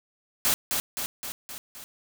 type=noise with echo; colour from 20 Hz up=white; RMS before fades=-23 dBFS; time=0.45-0.54 s; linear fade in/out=0 ms; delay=260 ms; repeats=5; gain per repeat=-4 dB; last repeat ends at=1.84 s; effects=none